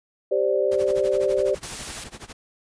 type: chord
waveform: sine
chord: G suspended fourth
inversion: none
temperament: equal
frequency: 392 / 523.3 / 587.3 Hz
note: G4 / C5 / D5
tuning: 0 / 0 / 0 cents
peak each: -23 dBFS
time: 0.31-1.55 s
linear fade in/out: 10 ms
type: noise with tremolo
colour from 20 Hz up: pink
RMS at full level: -37 dBFS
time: 0.71-2.33 s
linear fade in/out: 10 ms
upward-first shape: sine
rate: 12 Hz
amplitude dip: 90%
type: noise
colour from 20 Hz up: white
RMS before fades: -34 dBFS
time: 1.63-2.04 s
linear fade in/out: 2 ms
effects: resampled to 22050 Hz